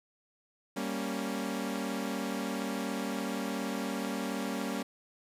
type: chord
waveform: sawtooth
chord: G diminished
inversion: none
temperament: equal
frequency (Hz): 196 / 233.1 / 277.2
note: G3 / Bb3 / Db4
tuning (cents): 0 / 0 / 0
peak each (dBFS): -33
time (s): 0.76-4.83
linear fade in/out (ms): 10
effects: resampled to 32000 Hz + 9-bit